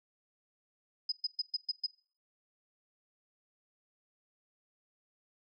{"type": "tone bursts", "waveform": "sine", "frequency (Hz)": 5010, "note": "D#8", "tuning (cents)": 11, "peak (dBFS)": -29, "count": 6, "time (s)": [1.09, 1.864], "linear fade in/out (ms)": 5, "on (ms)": 29, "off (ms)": 120, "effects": ["noise-tail reverb RT60 0.4 s tail -19 dB re dry"]}